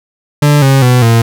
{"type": "tone with pitch steps", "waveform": "40% pulse", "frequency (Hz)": [146.83, 135.42, 124.9, 115.2], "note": ["D3", "C#3", "B2", "A#2"], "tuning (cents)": [0, -40, 20, -20], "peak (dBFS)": -4, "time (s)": [0.42, 1.22], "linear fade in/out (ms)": 5, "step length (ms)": 200, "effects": []}